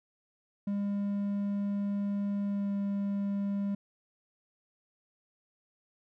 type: tone with pitch glide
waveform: triangle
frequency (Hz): 201.7 to 200.1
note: G3 to G3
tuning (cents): +50 to +36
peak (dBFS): -27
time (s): 0.67-3.75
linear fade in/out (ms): 5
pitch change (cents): -14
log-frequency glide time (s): 2.45-2.71
effects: none